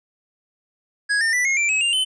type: tone with pitch steps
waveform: square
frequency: 1661.2 / 1811.6 / 1975.5 / 2154 / 2349 / 2562 / 2794 / 3047 Hz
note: G#6 / A#6 / B6 / C7 / D7 / E7 / F7 / G7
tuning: 0 / -50 / 0 / +50 / 0 / -50 / 0 / -50 cents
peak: -18 dBFS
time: 1.09-2.05 s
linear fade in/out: 20 ms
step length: 120 ms
effects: resampled to 22050 Hz